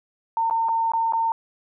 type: tone with dropouts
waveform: sine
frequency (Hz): 909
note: A#5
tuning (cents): -44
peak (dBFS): -19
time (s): 0.37-1.32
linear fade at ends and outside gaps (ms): 1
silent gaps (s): 0.499-0.509 / 0.686-0.69 / 0.919-0.935 / 1.124-1.134
effects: none